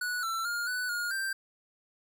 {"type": "tone with pitch steps", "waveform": "square", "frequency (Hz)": [1471, 1340, 1415, 1491, 1429, 1572], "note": ["F#6", "E6", "F6", "F#6", "F6", "G6"], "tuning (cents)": [-11, 28, 22, 13, 39, 4], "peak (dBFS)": -31, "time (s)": [0.01, 1.33], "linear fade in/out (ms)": 5, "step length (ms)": 220, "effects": []}